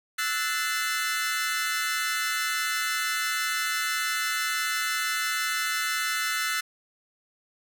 sawtooth chord, F# half-diminished seventh, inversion third, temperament equal with one note detuned, 1318.5 / 1480 / 1760 / 2058 Hz, E6 / F#6 / A6 / C7, 0 / 0 / 0 / -29 cents, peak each -28 dBFS, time 0.18-6.61 s, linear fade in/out 10 ms, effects none

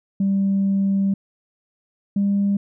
sine tone pair in turn, 196 / 200.1 Hz, G3 / G3, 0 / +36 cents, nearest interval unison, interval 36 cents, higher second, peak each -15 dBFS, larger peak neither, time 0.2-1.14 / 2.16-2.57 s, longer first, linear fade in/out 5 ms, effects tanh soft clip ceiling -13 dBFS

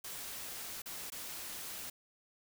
white noise with dropouts, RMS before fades -44 dBFS, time 0.04-1.9 s, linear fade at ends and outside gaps 5 ms, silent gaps 0.82-0.858 / 1.102-1.12 s, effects none

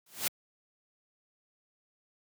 white noise with exponential growth, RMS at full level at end -26 dBFS, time 0.06-0.28 s, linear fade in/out 5 ms, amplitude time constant 46 ms, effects high-pass 100 Hz 12 dB/octave

